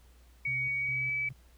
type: tone with pitch glide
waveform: sine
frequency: 2248 to 2295 Hz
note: C#7 to D7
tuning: +24 to -40 cents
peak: -29 dBFS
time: 0.45-1.29 s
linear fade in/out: 5 ms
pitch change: +36 cents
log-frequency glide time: 0.78-1.08 s
type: tone with tremolo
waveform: sine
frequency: 130 Hz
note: C3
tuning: 11 cents flat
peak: -39 dBFS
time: 0.47-1.33 s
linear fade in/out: 10 ms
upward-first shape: square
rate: 2.4 Hz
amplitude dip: 60%
effects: added 60 Hz sine -56 dBFS peak until 1.57 s + pink hiss -65 dBFS RMS until 1.57 s